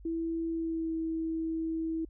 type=tone with pitch glide; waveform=sine; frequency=329.6 to 323.9 Hz; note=E4 to E4; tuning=0 to -30 cents; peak=-30 dBFS; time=0.05-2.05 s; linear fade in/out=5 ms; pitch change=-30 cents; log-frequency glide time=0.49-0.94 s; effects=added 50 Hz sine -48 dBFS peak until 2.09 s